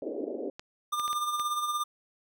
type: band-pass noise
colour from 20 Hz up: pink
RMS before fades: -35 dBFS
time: 0.02-0.5 s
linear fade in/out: 2 ms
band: 270 to 580 Hz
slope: 48 dB/octave
type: clicks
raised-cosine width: 0.2 ms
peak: -23 dBFS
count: 5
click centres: 0.595 / 0.997 / 1.079 / 1.13 / 1.397 s
type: tone with tremolo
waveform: square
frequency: 1200 Hz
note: D6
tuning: 37 cents sharp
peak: -27 dBFS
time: 0.92-1.84 s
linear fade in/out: 10 ms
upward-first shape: sine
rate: 17 Hz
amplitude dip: 50%
effects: none